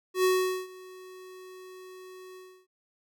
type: tone with ADSR envelope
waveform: square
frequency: 371 Hz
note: F#4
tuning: 5 cents sharp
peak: -21 dBFS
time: 0.14-2.67 s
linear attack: 100 ms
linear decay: 430 ms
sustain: -24 dB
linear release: 310 ms
effects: none